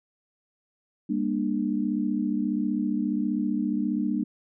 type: tone cluster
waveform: sine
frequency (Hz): 202.2 / 237.2 / 298.7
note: G#3 / A#3 / D4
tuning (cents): -46 / +30 / +29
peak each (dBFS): -28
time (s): 1.09-4.24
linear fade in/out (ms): 10
effects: none